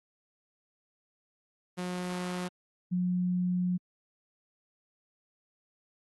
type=tone pair in turn; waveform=sawtooth / sine; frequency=180 / 180 Hz; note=F#3 / F#3; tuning=-47 / -47 cents; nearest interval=unison; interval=0 cents; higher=neither; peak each=-29 / -26 dBFS; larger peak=second; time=1.77-2.49 / 2.91-3.78 s; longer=second; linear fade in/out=20 ms; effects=AAC 32 kbps